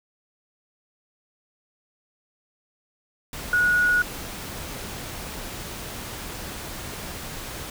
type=tone in noise; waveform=sine; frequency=1456 Hz; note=F#6; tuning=28 cents flat; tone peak=-17 dBFS; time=3.53-4.02 s; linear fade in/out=2 ms; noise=pink; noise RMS=-35 dBFS; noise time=3.33-7.7 s; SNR=+15 dB; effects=none